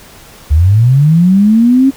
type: linear sweep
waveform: sine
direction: up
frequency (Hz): 69.3 to 274.4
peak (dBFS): -4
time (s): 0.5-1.91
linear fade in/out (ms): 20
effects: pink hiss -37 dBFS RMS until 1.96 s